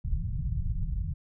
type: low-pass noise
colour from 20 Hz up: pink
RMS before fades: -30 dBFS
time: 0.04-1.14 s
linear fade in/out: 10 ms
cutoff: 160 Hz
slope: 48 dB/octave
effects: none